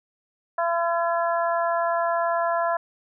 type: harmonic tone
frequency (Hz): 338.6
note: E4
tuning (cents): +46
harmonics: 2 / 3 / 4 / 5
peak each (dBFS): -23 / -26 / -30 / -32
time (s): 0.58-2.77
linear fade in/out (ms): 5
effects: none